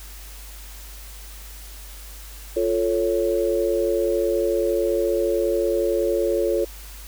sine chord, F augmented, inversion none, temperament equal, 349.2 / 440 / 554.4 Hz, F4 / A4 / C#5, 0 / 0 / 0 cents, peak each -23 dBFS, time 2.56-6.65 s, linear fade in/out 10 ms, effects added 50 Hz sine -38 dBFS peak until 7.07 s + white hiss -43 dBFS RMS until 7.07 s

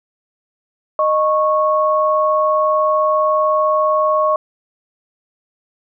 sine tone pair together, 617 / 1101.5 Hz, D#5 / C#6, -15 / -11 cents, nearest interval minor seventh, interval 1004 cents, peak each -15 dBFS, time 0.99-4.36 s, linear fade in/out 2 ms, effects none

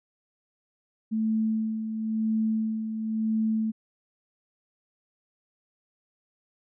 sine tone with tremolo, 220 Hz, A3, in tune, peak -22 dBFS, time 1.11-3.72 s, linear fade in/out 20 ms, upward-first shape sine, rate 0.97 Hz, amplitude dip 55%, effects none

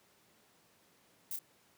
violet noise with echo, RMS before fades -39 dBFS, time 1.31-1.36 s, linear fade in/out 2 ms, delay 30 ms, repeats 1, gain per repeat -5 dB, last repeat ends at 1.39 s, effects pink hiss -67 dBFS RMS until 1.77 s + high-pass 150 Hz 12 dB/octave

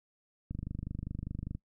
click train, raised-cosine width 5 ms, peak -25 dBFS, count 27, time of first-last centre 0.51-1.55 s, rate 25 Hz, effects noise-tail reverb RT60 0.1 s tail -22 dB re dry

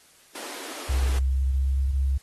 pink high-pass noise, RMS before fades -38 dBFS, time 0.35-1.19 s, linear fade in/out 5 ms, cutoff 270 Hz, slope 48 dB/octave
sine tone with pitch glide, 65.4 to 67.55 Hz, C2 to C#2, 0 to -44 cents, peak -20 dBFS, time 0.89-2.18 s, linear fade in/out 10 ms, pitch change +56 cents, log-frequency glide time 1.02-1.83 s
effects white hiss -56 dBFS RMS until 2.22 s + AAC 32 kbps

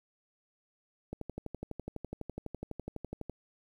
click train, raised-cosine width 2 ms, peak -25 dBFS, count 27, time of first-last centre 1.13-3.297 s, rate 12 Hz, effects 10-bit

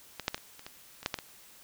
clicks, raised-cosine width 0.2 ms, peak -19 / -10 / -15 / -29 / -29 / -24 / -26 / -11 / -13 / -21 dBFS, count 10, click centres 0.197 / 0.281 / 0.345 / 0.379 / 0.594 / 0.665 / 1.03 / 1.061 / 1.142 / 1.188 s, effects white hiss -55 dBFS RMS until 1.63 s

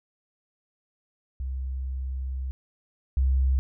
sine tone pair in turn, 65.41 / 65.83 Hz, C2 / C2, 0 / +11 cents, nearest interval unison, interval 11 cents, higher second, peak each -28 / -19 dBFS, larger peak second, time 1.4-2.51 / 3.17-3.59 s, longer first, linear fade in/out 0 ms, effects none

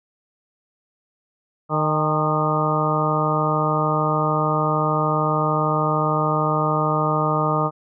harmonic tone with a mistuned harmonic, 153.3 Hz, D#3, 25 cents flat, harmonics 1 / 2 / 3 / 4 / 5 / 6 / 7 / 8, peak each -23 / -28 / -27 / -26 / -28 / -28 / -28 / -23 dBFS, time 1.69-7.71 s, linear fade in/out 50 ms, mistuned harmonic 5, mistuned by +50 cents, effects none

